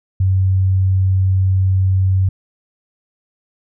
sine tone, 94.6 Hz, F#2, 39 cents sharp, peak -11 dBFS, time 0.2-2.29 s, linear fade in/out 5 ms, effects none

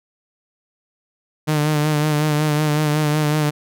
sawtooth tone with vibrato, 151.1 Hz, D3, 50 cents sharp, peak -12 dBFS, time 1.47-3.51 s, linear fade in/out 20 ms, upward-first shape sine, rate 5.4 Hz, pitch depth 37 cents each way, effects none

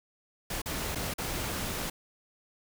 pink noise with dropouts, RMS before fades -34 dBFS, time 0.5-1.9 s, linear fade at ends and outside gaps 5 ms, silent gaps 0.618-0.658 / 0.95-0.955 / 1.139-1.182 s, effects none

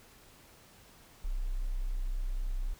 sine tone, 31.96 Hz, C1, 40 cents flat, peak -30 dBFS, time 1.24-2.74 s, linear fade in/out 10 ms, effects pink hiss -58 dBFS RMS until 2.79 s

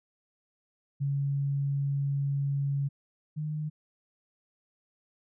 sine tone pair in turn, 140 / 152.4 Hz, C#3 / D#3, +18 / -36 cents, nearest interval minor second, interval 146 cents, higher second, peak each -26 / -30 dBFS, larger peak first, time 1-2.89 / 3.36-3.7 s, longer first, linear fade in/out 20 ms, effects none

